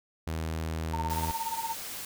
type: tone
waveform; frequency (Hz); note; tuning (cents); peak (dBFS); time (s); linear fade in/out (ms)
sawtooth; 80.3; E2; -45; -27; 0.27-1.31; 0
type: tone with tremolo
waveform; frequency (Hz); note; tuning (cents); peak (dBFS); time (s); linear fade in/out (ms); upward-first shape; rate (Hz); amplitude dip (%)
sine; 909; A#5; -44; -28; 0.93-1.75; 10; sine; 17; 80
type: noise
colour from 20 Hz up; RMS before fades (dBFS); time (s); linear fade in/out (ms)
white; -39; 1.1-2.05; 2
effects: none